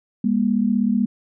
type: tone pair together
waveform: sine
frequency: 203.1 / 239.3 Hz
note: G#3 / A#3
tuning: -38 / +46 cents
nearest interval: minor third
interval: 284 cents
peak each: -19 dBFS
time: 0.24-1.06 s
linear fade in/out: 5 ms
effects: none